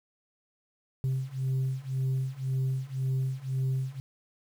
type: beating tone pair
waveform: sine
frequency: 130.81 / 132.71 Hz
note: C3 / C3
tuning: 0 / +25 cents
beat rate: 1.9 Hz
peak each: -29 / -28 dBFS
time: 1.04-4 s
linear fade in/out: 0 ms
effects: tanh soft clip ceiling -24 dBFS + 9-bit